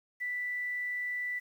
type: tone with quantisation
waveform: sine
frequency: 1975.5 Hz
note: B6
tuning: in tune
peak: -32 dBFS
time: 0.2-1.4 s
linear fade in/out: 20 ms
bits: 10
effects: none